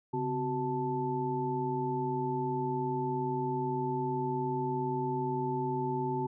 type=tone cluster; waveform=sine; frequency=137.6 / 257 / 374.5 / 880 Hz; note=C#3 / C4 / F#4 / A5; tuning=-12 / -31 / +21 / 0 cents; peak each=-36 / -37 / -34 / -34 dBFS; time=0.13-6.27 s; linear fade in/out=10 ms; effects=none